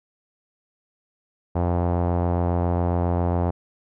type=tone with low-pass filter; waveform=sawtooth; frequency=87.31 Hz; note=F2; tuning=in tune; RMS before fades=-22 dBFS; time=1.55-3.51 s; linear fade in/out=10 ms; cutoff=790 Hz; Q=2.1; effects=none